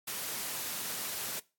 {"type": "high-pass noise", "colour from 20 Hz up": "white", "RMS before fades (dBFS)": -37, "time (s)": [0.07, 1.4], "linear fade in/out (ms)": 10, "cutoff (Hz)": 100, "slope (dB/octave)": 12, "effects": ["noise-tail reverb RT60 0.3 s tail -22 dB re dry", "AAC 64 kbps"]}